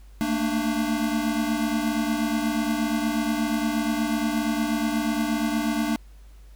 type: tone cluster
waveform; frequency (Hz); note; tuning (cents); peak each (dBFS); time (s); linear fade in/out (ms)
square; 220.8 / 229.2 / 296.4; A3 / A#3 / D4; +6 / -29 / +16; -29 / -28 / -27; 0.21-5.96; 0
effects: added 50 Hz sine -44 dBFS peak until 6.55 s + pink hiss -60 dBFS RMS until 6.55 s